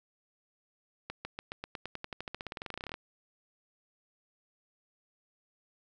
accelerating click train, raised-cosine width 0.3 ms, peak -22 dBFS, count 28, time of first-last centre 1.1-2.941 s, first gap 150 ms, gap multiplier 0.93, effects none

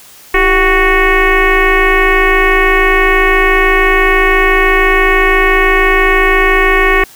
sine tone with frequency modulation, 1116 Hz, C#6, 11 cents sharp, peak -6 dBFS, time 0.34-7.04 s, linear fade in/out 5 ms, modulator 363 Hz, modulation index 3.4, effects white hiss -38 dBFS RMS until 7.15 s

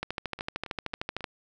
two click trains, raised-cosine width 0.3 ms, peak -24 / -15 dBFS, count 4 / 17, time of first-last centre 0.39-1.207 / 0.03-1.242 s, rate 3.67 / 13.2 Hz, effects none

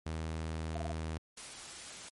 sawtooth tone, 79.8 Hz, D#2, 44 cents sharp, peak -32 dBFS, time 0.06-1.18 s, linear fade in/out 5 ms
sine tone bursts, 683 Hz, F5, 39 cents flat, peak -37 dBFS, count 4, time 0.75-0.919 s, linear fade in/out 5 ms, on 25 ms, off 23 ms
white noise, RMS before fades -46 dBFS, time 1.37-2.09 s, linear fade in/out 5 ms
effects low-pass 11000 Hz 12 dB/octave + MP3 48 kbps

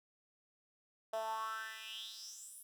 10% pulse tone with high-pass filter sweep, 220.8 Hz, A3, 6 cents sharp, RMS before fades -44 dBFS, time 1.13-2.63 s, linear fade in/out 5 ms, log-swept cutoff 620 to 11000 Hz, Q 5.8, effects none

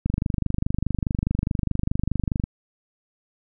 click train, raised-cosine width 5 ms, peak -10 dBFS, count 60, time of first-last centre 0.06-2.439 s, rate 24.8 Hz, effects none

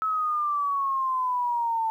sine exponential sweep, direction down, 1299 to 887 Hz, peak -23 dBFS, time 0.02-1.9 s, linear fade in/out 0 ms, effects 10-bit

